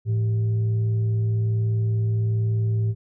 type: tone with frequency modulation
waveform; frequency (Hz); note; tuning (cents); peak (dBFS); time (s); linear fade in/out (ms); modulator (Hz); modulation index
sine; 109.4; A2; -9; -19; 0.05-2.95; 50; 280; 0.24
effects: none